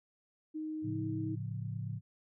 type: tone with pitch glide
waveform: sine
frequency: 311.1 to 316.5 Hz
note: D#4 to D#4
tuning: 0 to +30 cents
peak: -36 dBFS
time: 0.54-1.36 s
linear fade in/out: 20 ms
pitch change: +30 cents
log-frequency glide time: 0.86-0.96 s
type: chord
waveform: sine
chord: A augmented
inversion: none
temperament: equal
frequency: 110 / 138.59 / 174.61 Hz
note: A2 / C#3 / E#3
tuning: 0 / 0 / 0 cents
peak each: -38 / -41 / -44 dBFS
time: 0.82-2.01 s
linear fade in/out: 50 ms
effects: none